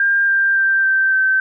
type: tone with pitch steps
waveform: sine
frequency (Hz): 1600 / 1586.2 / 1572.5 / 1558.9 / 1545.5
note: G6 / G6 / G6 / G6 / G6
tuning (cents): +35 / +20 / +5 / -10 / -25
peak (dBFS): -12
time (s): 0-1.4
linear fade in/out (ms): 2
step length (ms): 280
effects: none